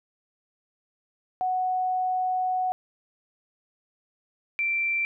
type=tone pair in turn; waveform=sine; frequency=740 / 2349 Hz; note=F#5 / D7; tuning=0 / 0 cents; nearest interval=octave + minor sixth; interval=2000 cents; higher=second; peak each=-23 dBFS; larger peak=neither; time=1.41-2.72 / 4.59-5.05 s; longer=first; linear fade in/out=0 ms; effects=none